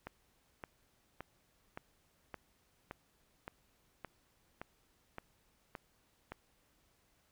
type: click train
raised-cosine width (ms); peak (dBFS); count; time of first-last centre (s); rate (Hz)
0.5; -28; 12; 0.07-6.32; 1.76
effects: pink hiss -73 dBFS RMS until 7.31 s